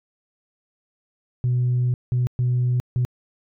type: tone bursts at uneven times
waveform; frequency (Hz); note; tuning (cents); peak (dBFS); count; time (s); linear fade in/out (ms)
sine; 124; B2; +7; -16; 4; 1.44-1.94 / 2.12-2.27 / 2.39-2.8 / 2.96-3.05; 0
effects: tanh soft clip ceiling -15 dBFS